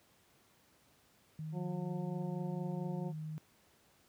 sine tone with pitch glide, 156.2 to 155.3 Hz, D#3 to D#3, +7 to -3 cents, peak -39 dBFS, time 1.39-3.38 s, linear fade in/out 0 ms, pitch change -10 cents, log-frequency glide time 1.86-2.4 s
harmonic tone, 179.8 Hz, F#3, 49 cents flat, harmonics 1 / 2 / 3 / 4 / 5, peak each -39 / -45 / -49 / -51 / -53 dBFS, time 1.52-3.13 s, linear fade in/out 50 ms
effects pink hiss -68 dBFS RMS until 4.08 s + high-pass 80 Hz 12 dB/octave

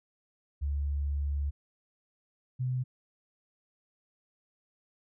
sine tone pair in turn, 71.4 / 127.22 Hz, D2 / C3, -48 / -48 cents, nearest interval minor seventh, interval 1000 cents, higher second, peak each -28 / -28 dBFS, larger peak neither, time 0.61-1.51 / 2.59-2.84 s, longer first, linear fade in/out 20 ms, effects none

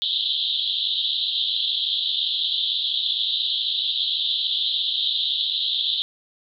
pink band-pass noise, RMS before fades -24 dBFS, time 0.02-6.02 s, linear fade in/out 0 ms, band 3200 to 4000 Hz, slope 96 dB/octave, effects none

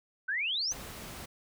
sine exponential sweep, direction up, 1480 to 6380 Hz, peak -29 dBFS, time 0.28-0.73 s, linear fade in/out 10 ms
pink noise, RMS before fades -44 dBFS, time 0.71-1.26 s, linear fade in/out 10 ms
effects none

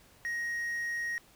triangle tone with quantisation, 1879 Hz, A#6, 13 cents sharp, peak -30 dBFS, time 0.25-1.18 s, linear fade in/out 0 ms, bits 9, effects pink hiss -60 dBFS RMS until 1.35 s

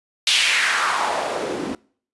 white noise with band-pass filter sweep, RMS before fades -21 dBFS, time 0.27-1.75 s, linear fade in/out 2 ms, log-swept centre 3500 to 260 Hz, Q 2.5, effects noise-tail reverb RT60 0.5 s tail -24 dB re dry + resampled to 24000 Hz

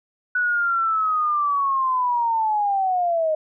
sine linear sweep, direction down, 1483 to 615 Hz, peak -18 dBFS, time 0.35-3.35 s, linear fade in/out 5 ms, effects none

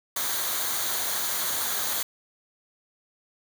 white noise with comb filter, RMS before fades -28 dBFS, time 0.16-2.03 s, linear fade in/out 5 ms, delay 0.38 ms, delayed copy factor -0.55, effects none

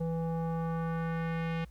square tone with low-pass filter sweep, 164.81 Hz, E3, in tune, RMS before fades -33 dBFS, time 0-1.65 s, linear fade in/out 10 ms, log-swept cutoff 580 to 2700 Hz, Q 1.7, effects added 60 Hz sine -48 dBFS peak until 1.7 s + pink hiss -67 dBFS RMS until 1.7 s

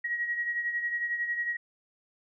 sine beating tone pair, 1900 / 1911 Hz, A#6 / A#6, +33 / +43 cents, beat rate 11 Hz, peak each -29 / -37 dBFS, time 0.04-1.57 s, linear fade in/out 10 ms, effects none

